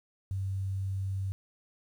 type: tone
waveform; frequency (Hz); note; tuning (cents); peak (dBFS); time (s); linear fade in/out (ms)
sine; 96.4; G2; -28; -30; 0.31-1.32; 0
effects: 10-bit